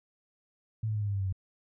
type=tone with pitch steps; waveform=sine; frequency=110.2 / 107.75 / 105.35 / 103 / 100.7 / 98.46 / 96.27 / 94.12 Hz; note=A2 / A2 / G#2 / G#2 / G2 / G2 / G2 / F#2; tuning=+3 / -36 / +25 / -14 / +47 / +8 / -31 / +30 cents; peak=-28 dBFS; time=0.83-1.326 s; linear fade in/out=5 ms; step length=62 ms; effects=none